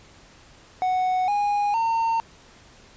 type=tone with pitch steps; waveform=triangle; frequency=740 / 821.1 / 911 Hz; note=F#5 / G#5 / A#5; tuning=0 / -20 / -40 cents; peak=-18 dBFS; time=0.82-2.2 s; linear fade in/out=0 ms; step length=460 ms; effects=pink hiss -51 dBFS RMS until 2.96 s + resampled to 16000 Hz